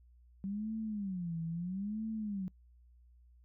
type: tone with vibrato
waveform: sine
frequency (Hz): 190.5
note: G3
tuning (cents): -49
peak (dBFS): -35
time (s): 0.44-2.48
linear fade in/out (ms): 0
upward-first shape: sine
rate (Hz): 0.76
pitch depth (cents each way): 260
effects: noise-tail reverb RT60 0.1 s tail -24 dB re dry + added 60 Hz sine -59 dBFS peak until 3.44 s